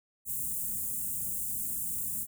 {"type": "band-stop noise", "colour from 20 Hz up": "white", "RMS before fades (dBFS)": -34, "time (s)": [0.25, 2.27], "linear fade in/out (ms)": 50, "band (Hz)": [250, 7500], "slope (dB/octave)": 48, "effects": []}